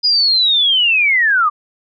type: linear sweep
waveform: sine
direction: down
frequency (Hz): 4977 to 1153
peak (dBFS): -10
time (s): 0.03-1.5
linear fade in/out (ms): 20
effects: none